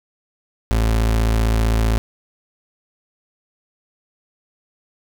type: tone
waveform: 35% pulse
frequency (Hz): 55.5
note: A1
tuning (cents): +16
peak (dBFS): -13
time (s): 0.71-1.98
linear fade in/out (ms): 0
effects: none